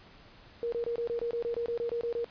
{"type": "tone bursts", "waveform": "sine", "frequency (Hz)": 470.4, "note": "A#4", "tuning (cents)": 16, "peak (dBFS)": -29, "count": 14, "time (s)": [0.63, 2.244], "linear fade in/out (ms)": 0, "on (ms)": 93, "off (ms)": 24, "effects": ["pink hiss -55 dBFS RMS until 2.3 s", "resampled to 11025 Hz"]}